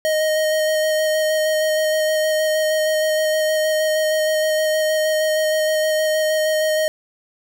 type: tone with vibrato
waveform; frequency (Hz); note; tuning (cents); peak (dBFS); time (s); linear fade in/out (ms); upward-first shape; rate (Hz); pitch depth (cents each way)
square; 622.3; D#5; 0; -17; 0.05-6.88; 0; square; 6.4; 9
effects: 8-bit